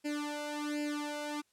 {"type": "tone with flanger", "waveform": "sawtooth", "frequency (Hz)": 295.7, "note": "D4", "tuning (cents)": 12, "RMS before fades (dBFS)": -37, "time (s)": [0.04, 1.42], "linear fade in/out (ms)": 20, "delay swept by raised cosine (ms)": [0.41, 1.41], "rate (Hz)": 1.3, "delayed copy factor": 1, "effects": ["white hiss -74 dBFS RMS until 1.52 s", "low-pass 10000 Hz 12 dB/octave"]}